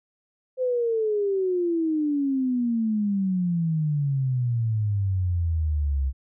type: exponential sweep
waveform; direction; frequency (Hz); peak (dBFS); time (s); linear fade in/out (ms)
sine; down; 519 to 65.41; -21; 0.57-6.13; 50
effects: none